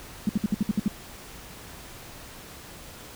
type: tone bursts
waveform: sine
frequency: 207.7 Hz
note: G#3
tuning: in tune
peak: -19 dBFS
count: 8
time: 0.27-0.88 s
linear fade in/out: 2 ms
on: 22 ms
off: 62 ms
effects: pink hiss -44 dBFS RMS until 3.15 s